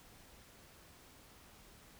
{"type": "silence", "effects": ["pink hiss -60 dBFS RMS until 1.99 s"]}